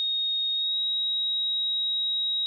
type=tone with pitch glide; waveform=sine; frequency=3729 to 3810 Hz; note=A#7 to A#7; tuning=0 to +37 cents; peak=-24 dBFS; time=0-2.46 s; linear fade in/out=0 ms; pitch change=+37 cents; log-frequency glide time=0.54-0.78 s; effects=none